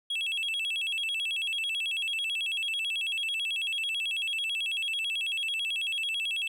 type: tone with vibrato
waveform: triangle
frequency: 2960 Hz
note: F#7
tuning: in tune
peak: -27 dBFS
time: 0.1-6.48 s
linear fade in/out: 5 ms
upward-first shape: square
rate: 9.1 Hz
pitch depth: 190 cents each way
effects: none